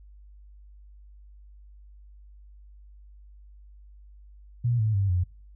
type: tone with pitch steps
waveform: sine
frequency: 120 / 108.78 / 98.6 / 89.38 Hz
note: B2 / A2 / G2 / F2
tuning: -49 / -19 / +11 / +41 cents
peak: -21 dBFS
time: 4.64-5.24 s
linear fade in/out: 10 ms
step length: 150 ms
effects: noise-tail reverb RT60 0.5 s tail -26 dB re dry + added 50 Hz sine -47 dBFS peak until 5.55 s